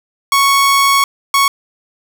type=tone bursts at uneven times; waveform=sawtooth; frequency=1108.7 Hz; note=C#6; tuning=in tune; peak=-5 dBFS; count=2; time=0.32-1.04 / 1.34-1.48 s; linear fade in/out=2 ms; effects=none